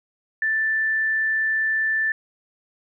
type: tone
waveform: sine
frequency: 1765 Hz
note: A6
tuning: 5 cents sharp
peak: -19 dBFS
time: 0.42-2.12 s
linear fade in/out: 2 ms
effects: none